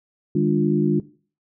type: tone cluster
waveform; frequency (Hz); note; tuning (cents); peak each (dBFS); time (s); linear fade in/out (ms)
sine; 152.8 / 203.7 / 294.6 / 351.4; D#3 / G#3 / D4 / F4; -31 / -33 / +6 / +11; -22; 0.35-1; 5
effects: noise-tail reverb RT60 0.4 s tail -18 dB re dry